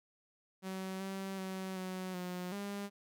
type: tone with pitch steps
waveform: sawtooth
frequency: 189.2 / 193 / 189.1 / 185.8 / 180 / 201.4 Hz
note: F#3 / G3 / F#3 / F#3 / F#3 / G3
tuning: +39 / -27 / +38 / +7 / -47 / +47 cents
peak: -35 dBFS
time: 0.62-2.9 s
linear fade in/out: 50 ms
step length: 380 ms
effects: none